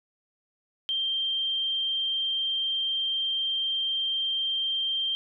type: tone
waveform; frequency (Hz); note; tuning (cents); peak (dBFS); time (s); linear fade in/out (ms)
sine; 3162; G7; +14; -25; 0.89-5.15; 0
effects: none